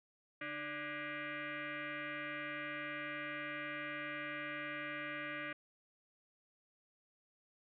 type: tone with frequency modulation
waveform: sine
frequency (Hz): 142.3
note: C#3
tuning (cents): +46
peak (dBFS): -40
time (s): 0.41-5.53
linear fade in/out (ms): 5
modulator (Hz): 444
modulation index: 5.2
effects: none